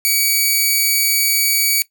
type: tone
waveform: 5% pulse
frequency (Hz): 2272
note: C#7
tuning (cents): +42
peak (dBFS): -4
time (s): 0.05-1.82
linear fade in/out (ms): 0
effects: noise-tail reverb RT60 0.1 s tail -18 dB re dry